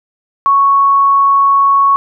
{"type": "tone", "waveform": "sine", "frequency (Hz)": 1108.7, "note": "C#6", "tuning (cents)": 0, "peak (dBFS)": -6, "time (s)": [0.46, 1.96], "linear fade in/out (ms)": 0, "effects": []}